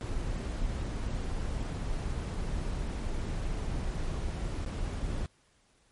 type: noise with dropouts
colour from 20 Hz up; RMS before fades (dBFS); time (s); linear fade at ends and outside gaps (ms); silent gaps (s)
brown; -33; 0.01-5.26; 0; 4.648-4.662
effects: pink hiss -67 dBFS RMS until 5.91 s + MP3 48 kbps